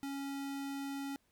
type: tone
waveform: square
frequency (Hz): 277.2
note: C#4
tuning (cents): 0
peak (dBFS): -39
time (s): 0.03-1.16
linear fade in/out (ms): 0
effects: pink hiss -75 dBFS RMS until 1.31 s